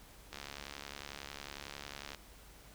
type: click train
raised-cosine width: 0.2 ms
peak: -26 dBFS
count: 130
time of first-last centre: 0.33-2.147 s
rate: 71 Hz
effects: added 50 Hz sine -60 dBFS peak until 2.74 s + pink hiss -58 dBFS RMS until 2.74 s